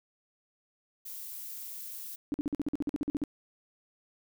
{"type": "noise", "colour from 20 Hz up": "violet", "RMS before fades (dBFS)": -42, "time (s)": [1.05, 2.16], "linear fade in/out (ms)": 10}
{"type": "tone bursts", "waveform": "sine", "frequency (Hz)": 291, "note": "D4", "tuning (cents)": -16, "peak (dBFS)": -27, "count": 14, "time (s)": [2.32, 3.238], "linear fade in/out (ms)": 0, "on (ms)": 21, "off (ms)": 48}
{"effects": []}